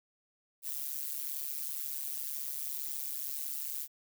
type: noise with amplitude modulation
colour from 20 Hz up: violet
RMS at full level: -34 dBFS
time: 0.62-3.88 s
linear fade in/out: 50 ms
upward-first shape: sine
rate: 142 Hz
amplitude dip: 95%
effects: none